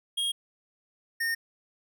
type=tone pair in turn; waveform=square; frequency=3259 / 1834.3 Hz; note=G#7 / A#6; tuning=-33 / -28 cents; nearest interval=minor seventh; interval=995 cents; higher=first; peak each=-27 dBFS; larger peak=neither; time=0.17-0.32 / 1.2-1.35 s; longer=neither; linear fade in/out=10 ms; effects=none